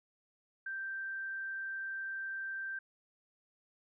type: tone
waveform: sine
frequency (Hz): 1568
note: G6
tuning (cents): 0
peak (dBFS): -37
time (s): 0.66-2.79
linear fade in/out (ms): 5
effects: none